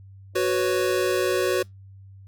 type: chord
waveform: square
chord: F# suspended fourth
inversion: none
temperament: equal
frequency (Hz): 370 / 493.9 / 554.4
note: F#4 / B4 / C#5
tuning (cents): 0 / 0 / 0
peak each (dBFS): -24 / -27 / -28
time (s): 0.35-1.63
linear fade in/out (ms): 10
effects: added 97 Hz sine -43 dBFS peak until 2.27 s + Opus 48 kbps